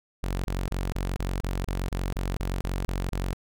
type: tone bursts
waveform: sawtooth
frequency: 46 Hz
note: F#1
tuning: 9 cents flat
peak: -23 dBFS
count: 13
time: 0.23-3.332 s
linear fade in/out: 0 ms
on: 210 ms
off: 31 ms
effects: none